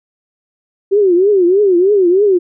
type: tone with vibrato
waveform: sine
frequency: 380 Hz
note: F#4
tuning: 46 cents sharp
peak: -7 dBFS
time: 0.91-2.39 s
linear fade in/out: 20 ms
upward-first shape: triangle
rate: 3.2 Hz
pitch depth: 200 cents each way
effects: none